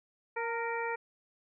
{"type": "harmonic tone with a mistuned harmonic", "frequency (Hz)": 466.2, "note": "A#4", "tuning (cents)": 0, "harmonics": [1, 2, 3, 4, 5], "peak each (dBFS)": [-36, -36, -41, -40, -41], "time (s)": [0.36, 0.96], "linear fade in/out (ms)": 10, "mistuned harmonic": 2, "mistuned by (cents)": -31, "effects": []}